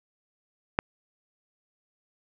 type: click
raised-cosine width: 0.5 ms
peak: -7 dBFS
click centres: 0.789 s
effects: none